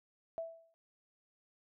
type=tone with exponential decay; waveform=sine; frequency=659 Hz; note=E5; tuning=1 cent flat; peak=-34 dBFS; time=0.38-0.74 s; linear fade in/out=0 ms; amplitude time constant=78 ms; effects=none